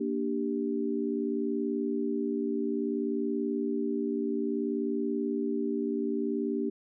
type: chord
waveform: sine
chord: G minor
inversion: first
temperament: equal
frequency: 233.1 / 293.7 / 392 Hz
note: Bb3 / D4 / G4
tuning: 0 / 0 / 0 cents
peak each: -32 dBFS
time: 0-6.7 s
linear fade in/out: 10 ms
effects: none